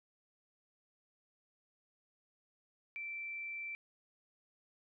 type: tone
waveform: sine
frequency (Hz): 2338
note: D7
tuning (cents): -8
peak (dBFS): -40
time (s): 2.96-3.75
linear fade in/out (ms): 0
effects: none